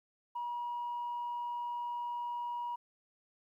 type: tone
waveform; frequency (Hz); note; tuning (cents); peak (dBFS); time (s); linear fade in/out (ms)
sine; 960; B5; -49; -34; 0.35-2.76; 10
effects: tanh soft clip ceiling -32 dBFS + 12-bit